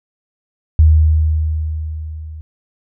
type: tone with level ramp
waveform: sine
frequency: 78.1 Hz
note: D#2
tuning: 7 cents sharp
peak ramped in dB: -4 to -28 dBFS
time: 0.79-2.41 s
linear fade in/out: 0 ms
effects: none